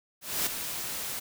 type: noise with ADSR envelope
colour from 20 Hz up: white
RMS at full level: -27 dBFS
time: 0.21-1.2 s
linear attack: 250 ms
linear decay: 14 ms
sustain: -8 dB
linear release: 14 ms
effects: none